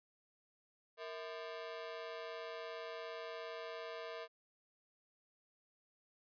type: ring-modulated tone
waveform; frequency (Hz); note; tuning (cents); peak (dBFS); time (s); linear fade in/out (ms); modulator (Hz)
sawtooth; 557; C#5; +8; -37; 0.97-4.28; 50; 91.4
effects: resampled to 11025 Hz